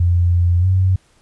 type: tone with pitch glide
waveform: sine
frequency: 87.31 to 93.58 Hz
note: F2 to F#2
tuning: 0 to +20 cents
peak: -11 dBFS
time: 0-0.96 s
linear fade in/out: 5 ms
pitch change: +120 cents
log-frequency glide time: 0.6-0.66 s
effects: pink hiss -56 dBFS RMS until 1.21 s + resampled to 24000 Hz